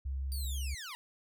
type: tone with vibrato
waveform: sine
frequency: 67.3 Hz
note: C2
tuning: 49 cents sharp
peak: -33 dBFS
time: 0.05-0.75 s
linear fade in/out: 10 ms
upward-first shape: sine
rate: 6.2 Hz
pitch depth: 11 cents each way
type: linear sweep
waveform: 15% pulse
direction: down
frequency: 4699 to 914 Hz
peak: -35 dBFS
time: 0.32-0.95 s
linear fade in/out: 0 ms
effects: none